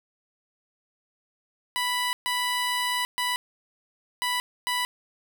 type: tone bursts at uneven times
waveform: 15% pulse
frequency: 987.8 Hz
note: B5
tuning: in tune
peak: -18 dBFS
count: 5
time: 1.76-2.13 / 2.26-3.05 / 3.18-3.36 / 4.22-4.4 / 4.67-4.85 s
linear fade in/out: 0 ms
effects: none